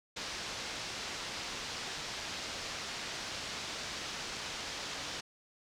white low-pass noise, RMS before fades -41 dBFS, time 0.16-5.21 s, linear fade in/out 10 ms, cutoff 5800 Hz, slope 24 dB/octave, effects none

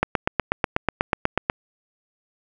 click train, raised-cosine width 0.5 ms, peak -3 dBFS, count 13, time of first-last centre 0.03-1.499 s, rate 8.17 Hz, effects none

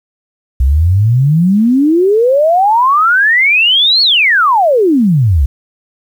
sine exponential two-way sweep, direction up then down, 61.9 to 4435 to 61.9 Hz, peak -6 dBFS, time 0.6-5.46 s, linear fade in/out 5 ms, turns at 4.02 s, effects 7-bit

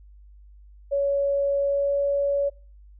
sine tone with pitch glide, 561 to 564.2 Hz, C#5 to C#5, +21 to +30 cents, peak -20 dBFS, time 0.91-2.5 s, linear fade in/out 20 ms, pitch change +9 cents, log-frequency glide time 1.62-1.96 s, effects noise-tail reverb RT60 0.4 s tail -25 dB re dry + added 50 Hz sine -46 dBFS peak until 2.99 s

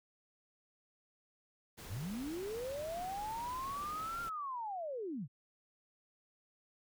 pink noise, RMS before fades -50 dBFS, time 1.77-4.3 s, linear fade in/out 20 ms
sine linear two-way sweep, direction up then down, 73.42 to 1396.9 to 111.2 Hz, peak -38 dBFS, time 1.88-5.28 s, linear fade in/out 50 ms, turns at 4.22 s
effects none

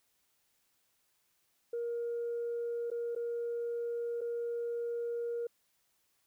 sine tone with dropouts, 471.3 Hz, A#4, 19 cents sharp, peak -32 dBFS, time 1.73-5.47 s, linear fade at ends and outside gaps 5 ms, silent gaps 2.903-2.914 / 3.151-3.161 / 4.209-4.214 s, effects tanh soft clip ceiling -30 dBFS + white hiss -75 dBFS RMS until 6.26 s

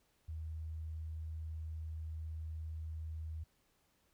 sine tone, 79.4 Hz, D#2, 36 cents sharp, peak -40 dBFS, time 0.28-3.44 s, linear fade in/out 10 ms, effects pink hiss -75 dBFS RMS until 4.13 s

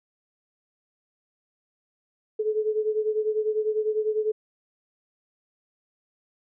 sine beating tone pair, 428.6 / 438.6 Hz, A4 / A4, -45 / -6 cents, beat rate 10 Hz, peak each -24 / -28 dBFS, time 2.39-4.32 s, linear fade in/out 10 ms, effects none

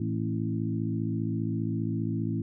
harmonic tone with a mistuned harmonic, 55 Hz, A1, in tune, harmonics 2 / 3 / 4 / 5 / 6, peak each -31 / -33 / -34 / -35 / -36 dBFS, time 0-2.42 s, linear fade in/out 5 ms, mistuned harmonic 4, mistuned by +38 cents, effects none

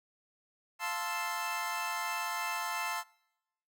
25% pulse chord, F major seventh, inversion none, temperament equal, 698.5 / 880 / 1046.5 / 1318.5 Hz, F5 / A5 / C6 / E6, 0 / 0 / 0 / 0 cents, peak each -39 / -34 / -34 / -36 dBFS, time 0.79-3.04 s, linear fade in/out 50 ms, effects noise-tail reverb RT60 0.9 s tail -25 dB re dry

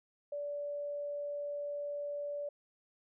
sine tone, 579 Hz, D5, 25 cents flat, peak -36 dBFS, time 0.32-2.49 s, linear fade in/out 5 ms, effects none

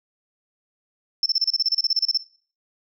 sine tone bursts, 5340 Hz, E8, 22 cents sharp, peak -15 dBFS, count 16, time 1.23-2.174 s, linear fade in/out 2 ms, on 29 ms, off 32 ms, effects noise-tail reverb RT60 0.4 s tail -17 dB re dry + tanh soft clip ceiling -11 dBFS

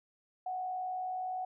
sine tone with frequency modulation, 740 Hz, F#5, in tune, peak -34 dBFS, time 0.46-1.45 s, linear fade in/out 5 ms, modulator 59.2 Hz, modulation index 0.26, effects none

